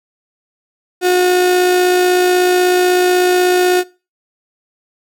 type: tone with amplitude modulation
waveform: 35% pulse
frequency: 361.9 Hz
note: F#4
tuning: 38 cents flat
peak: -7 dBFS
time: 1.01-3.84 s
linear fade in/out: 50 ms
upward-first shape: sine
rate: 56.2 Hz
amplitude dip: 25%
effects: noise-tail reverb RT60 0.3 s tail -20 dB re dry